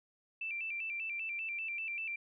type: tone with vibrato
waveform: sine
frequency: 2500 Hz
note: D#7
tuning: 8 cents sharp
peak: -36 dBFS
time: 0.41-2.16 s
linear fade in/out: 5 ms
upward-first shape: square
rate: 5.1 Hz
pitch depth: 100 cents each way
effects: none